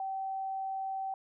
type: tone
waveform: sine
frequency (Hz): 771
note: G5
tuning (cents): -29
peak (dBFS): -33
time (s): 0-1.14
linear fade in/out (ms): 2
effects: none